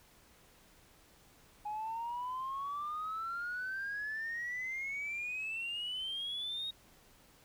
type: exponential sweep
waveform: sine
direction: up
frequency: 830.6 to 3776 Hz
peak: -35 dBFS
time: 1.65-6.71 s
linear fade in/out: 10 ms
effects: tanh soft clip ceiling -33 dBFS + pink hiss -63 dBFS RMS until 7.44 s